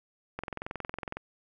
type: click train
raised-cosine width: 0.5 ms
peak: -20 dBFS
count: 18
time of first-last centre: 0.39-1.17 s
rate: 21.8 Hz
effects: none